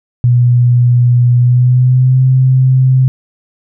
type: tone with pitch glide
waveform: sine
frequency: 122.1 to 130.11 Hz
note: B2 to C3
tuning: -19 to -9 cents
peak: -5 dBFS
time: 0.24-3.08 s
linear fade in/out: 0 ms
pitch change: +110 cents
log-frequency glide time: 1.36-2.22 s
effects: none